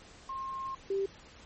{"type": "tone pair in turn", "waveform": "sine", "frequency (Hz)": [1067, 391.7], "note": ["C6", "G4"], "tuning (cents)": [34, -1], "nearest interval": "octave + perfect fourth", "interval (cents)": 1735, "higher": "first", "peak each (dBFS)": [-35, -28], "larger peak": "second", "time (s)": [[0.29, 0.75], [0.9, 1.06]], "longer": "first", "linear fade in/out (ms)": 5, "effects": ["pink hiss -54 dBFS RMS until 1.45 s", "MP3 32 kbps"]}